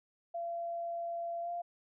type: tone with pitch glide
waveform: sine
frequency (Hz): 682 to 694.3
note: F5 to F5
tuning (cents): -41 to -10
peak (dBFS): -35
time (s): 0.34-1.62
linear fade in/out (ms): 10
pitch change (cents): +31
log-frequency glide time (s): 1.41-1.5
effects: none